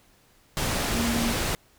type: low-pass noise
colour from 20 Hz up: pink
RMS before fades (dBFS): -27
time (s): 0.57-1.55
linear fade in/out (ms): 0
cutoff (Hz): 12000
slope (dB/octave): 12
type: tone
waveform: sine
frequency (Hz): 233.1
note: A#3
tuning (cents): 0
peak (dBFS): -25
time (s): 0.93-1.35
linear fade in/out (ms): 50
effects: pink hiss -60 dBFS RMS until 1.78 s